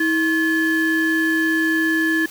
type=ring-modulated tone; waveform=triangle; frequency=698.5 Hz; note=F5; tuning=in tune; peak=-11 dBFS; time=0-2.26 s; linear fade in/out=5 ms; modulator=1020 Hz; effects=white hiss -39 dBFS RMS until 2.3 s